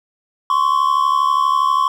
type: tone pair together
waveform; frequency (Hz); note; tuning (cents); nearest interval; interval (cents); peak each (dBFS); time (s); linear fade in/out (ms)
triangle; 1045.6 / 1118; C6 / C#6; -1 / +14; minor second; 115; -14; 0.5-1.88; 2
effects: none